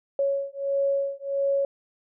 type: beating tone pair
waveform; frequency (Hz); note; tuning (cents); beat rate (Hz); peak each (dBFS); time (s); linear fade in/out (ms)
sine; 554 / 555.5; C#5 / C#5; -1 / +4; 1.5; -26; 0.19-1.65; 2
effects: none